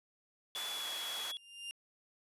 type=tone with pitch glide; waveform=triangle; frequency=3433 to 3357 Hz; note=A7 to G#7; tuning=-43 to +18 cents; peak=-38 dBFS; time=0.55-1.37 s; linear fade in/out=0 ms; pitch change=-39 cents; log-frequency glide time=0.68-0.88 s
type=high-pass noise; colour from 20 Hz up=pink; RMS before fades=-44 dBFS; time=0.55-1.32 s; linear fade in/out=10 ms; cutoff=830 Hz; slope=12 dB/octave
type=tone with exponential growth; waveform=40% pulse; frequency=2800 Hz; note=F7; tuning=4 cents sharp; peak=-38 dBFS; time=1.11-1.71 s; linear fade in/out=0 ms; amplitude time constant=130 ms
effects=resampled to 32000 Hz